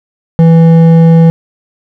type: tone with hard clipping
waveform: sine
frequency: 164.81 Hz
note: E3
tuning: in tune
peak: -3 dBFS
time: 0.39-1.3 s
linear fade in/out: 0 ms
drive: 8 dB
effects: none